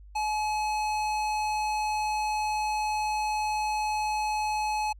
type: tone with hard clipping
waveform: sine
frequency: 852 Hz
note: G#5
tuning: 44 cents sharp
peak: -28 dBFS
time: 0.15-4.93 s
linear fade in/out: 10 ms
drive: 16 dB
effects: added 50 Hz sine -46 dBFS peak until 4.99 s